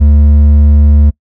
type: tone with hard clipping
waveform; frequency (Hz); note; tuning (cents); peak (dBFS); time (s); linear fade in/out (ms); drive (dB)
sine; 73.42; D2; 0; -4; 0-1.11; 20; 5
effects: noise-tail reverb RT60 0.1 s tail -25 dB re dry